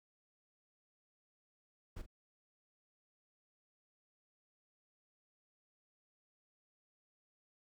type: noise with echo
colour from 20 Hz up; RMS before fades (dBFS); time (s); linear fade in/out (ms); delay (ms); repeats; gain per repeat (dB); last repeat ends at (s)
brown; -42; 1.96-2.02; 10; 43; 1; -12; 2.063
effects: none